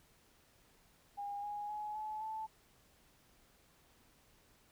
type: tone with pitch steps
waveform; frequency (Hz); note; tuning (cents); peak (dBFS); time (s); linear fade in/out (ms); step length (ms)
sine; 811 / 826.6 / 842.5 / 858.7 / 875.3; G#5 / G#5 / G#5 / A5 / A5; -41 / -8 / +25 / -42 / -9; -39; 1.17-2.47; 20; 260
effects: pink hiss -68 dBFS RMS until 4.71 s